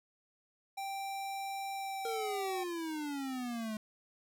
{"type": "tone with pitch glide", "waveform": "square", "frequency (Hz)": [784, 767.4], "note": ["G5", "G5"], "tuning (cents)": [0, -37], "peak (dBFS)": -38, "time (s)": [0.77, 2.64], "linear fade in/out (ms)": 10, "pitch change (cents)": -37, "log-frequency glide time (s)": [1.73, 2.33]}
{"type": "exponential sweep", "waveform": "square", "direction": "down", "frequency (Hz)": [466.2, 212.3], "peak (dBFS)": -37, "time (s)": [2.05, 3.77], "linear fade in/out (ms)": 2}
{"effects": []}